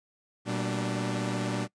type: tone cluster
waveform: sawtooth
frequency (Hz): 120.2 / 191.5 / 225.4 / 295.3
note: B2 / G3 / A3 / D4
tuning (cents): -46 / -40 / +42 / +10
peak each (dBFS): -29 / -29 / -37 / -30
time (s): 0.45-1.68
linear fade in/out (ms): 50
effects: noise-tail reverb RT60 0.1 s tail -22 dB re dry + resampled to 22050 Hz